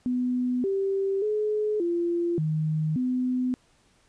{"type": "tone with pitch steps", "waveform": "sine", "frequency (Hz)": [249.3, 390.3, 424.5, 343.8, 155.6, 252.7], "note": ["B3", "G4", "G#4", "F4", "D#3", "B3"], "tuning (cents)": [16, -8, 38, -27, 0, 40], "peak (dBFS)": -23, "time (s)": [0.06, 3.54], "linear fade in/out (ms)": 0, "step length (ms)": 580, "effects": ["pink hiss -63 dBFS RMS until 4.08 s", "resampled to 22050 Hz"]}